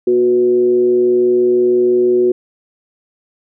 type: tone with frequency modulation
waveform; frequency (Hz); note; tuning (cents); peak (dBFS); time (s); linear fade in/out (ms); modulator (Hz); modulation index
sine; 366.2; F#4; -18; -9; 0.07-2.32; 5; 126; 0.4
effects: none